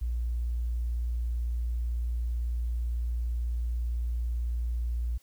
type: tone with tanh clipping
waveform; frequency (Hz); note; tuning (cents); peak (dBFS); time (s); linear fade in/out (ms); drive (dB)
triangle; 59; A#1; +22; -27; 0.01-5.18; 10; 3
effects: white hiss -64 dBFS RMS until 5.22 s